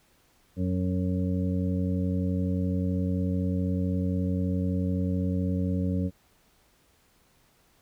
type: harmonic tone with a mistuned harmonic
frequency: 91.6 Hz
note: F#2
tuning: 17 cents flat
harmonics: 1 / 2 / 3 / 5 / 6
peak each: -28 / -28 / -32 / -39 / -40 dBFS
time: 0.56-6.11 s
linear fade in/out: 50 ms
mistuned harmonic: 5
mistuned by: -15 cents
effects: pink hiss -64 dBFS RMS until 7.81 s